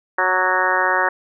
harmonic tone with a mistuned harmonic, 184.6 Hz, F#3, 4 cents flat, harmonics 2 / 3 / 4 / 5 / 6 / 7 / 8 / 9 / 10, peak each -28 / -25 / -26 / -22 / -23 / -27 / -23 / -23 / -23 dBFS, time 0.18-1.09 s, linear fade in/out 5 ms, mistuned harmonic 6, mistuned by +18 cents, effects none

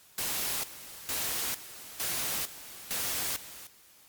white noise with tremolo, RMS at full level -32 dBFS, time 0.18-3.67 s, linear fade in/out 2 ms, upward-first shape square, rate 1.1 Hz, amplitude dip 80%, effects white hiss -58 dBFS RMS until 4.08 s + MP3 96 kbps

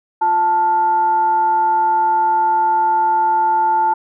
sine tone with frequency modulation, 880 Hz, A5, in tune, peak -12 dBFS, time 0.21-3.94 s, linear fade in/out 10 ms, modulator 528 Hz, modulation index 0.28, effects none

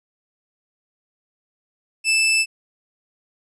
sawtooth tone, 2637 Hz, E7, in tune, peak -12 dBFS, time 2.04-2.46 s, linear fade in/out 50 ms, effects resampled to 24000 Hz

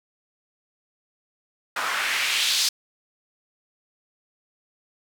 white noise with band-pass filter sweep, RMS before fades -24 dBFS, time 1.76-2.69 s, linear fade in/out 5 ms, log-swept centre 1100 to 4800 Hz, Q 1.8, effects none

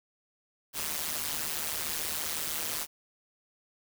white noise with amplitude modulation, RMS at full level -30 dBFS, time 0.73-2.87 s, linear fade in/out 50 ms, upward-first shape sine, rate 154 Hz, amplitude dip 85%, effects none

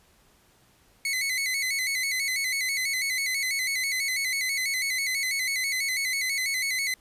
sawtooth tone with vibrato, 2119 Hz, C7, 21 cents sharp, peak -22 dBFS, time 1.05-6.94 s, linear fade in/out 2 ms, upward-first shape square, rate 6.1 Hz, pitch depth 71 cents each way, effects pink hiss -61 dBFS RMS until 7 s + resampled to 32000 Hz

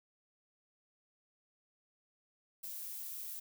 violet noise, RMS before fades -44 dBFS, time 2.63-3.4 s, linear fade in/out 10 ms, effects none

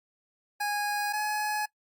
25% pulse tone pair in turn, 825 / 844.3 Hz, G#5 / G#5, -12 / +28 cents, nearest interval unison, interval 40 cents, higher second, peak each -24 dBFS, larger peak neither, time 0.6-1.13 / 1.13-1.66 s, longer neither, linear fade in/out 10 ms, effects noise-tail reverb RT60 0.1 s tail -22 dB re dry + Opus 48 kbps

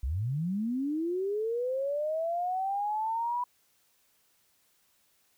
sine linear sweep, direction up, 56 to 987.8 Hz, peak -28 dBFS, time 0.03-3.44 s, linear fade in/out 5 ms, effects white hiss -69 dBFS RMS until 5.37 s

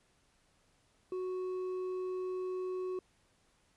sine tone with hard clipping, 369.4 Hz, F#4, 3 cents flat, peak -36 dBFS, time 1.12-2.99 s, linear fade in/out 2 ms, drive 4 dB, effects pink hiss -71 dBFS RMS until 3.76 s + resampled to 24000 Hz

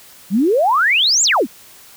sine exponential two-way sweep, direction up then down, 176.6 to 7730 to 187 Hz, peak -11 dBFS, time 0.3-1.47 s, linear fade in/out 50 ms, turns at 1.23 s, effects white hiss -43 dBFS RMS until 1.96 s

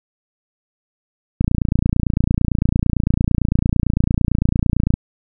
click train, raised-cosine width 5 ms, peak -3 dBFS, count 103, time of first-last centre 1.41-4.939 s, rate 28.9 Hz, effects none

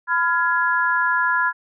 sine chord, F diminished, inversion second, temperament just, 1005.8 / 1396.9 / 1676.3 Hz, Cb6 / F6 / Ab6, +31 / 0 / +16 cents, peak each -21 dBFS, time 0.07-1.53 s, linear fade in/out 50 ms, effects none

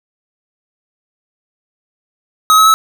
square tone with pitch steps, 1271 / 1285 / 1299.2 Hz, D#6 / E6 / E6, +36 / -45 / -26 cents, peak -6 dBFS, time 2.5-2.74 s, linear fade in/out 0 ms, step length 80 ms, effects none

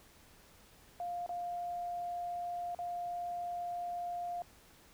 sine tone with dropouts, 702 Hz, F5, 9 cents sharp, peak -36 dBFS, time 1-4.42 s, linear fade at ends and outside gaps 1 ms, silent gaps 1.263-1.292 / 2.748-2.789 s, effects pink hiss -61 dBFS RMS until 4.93 s

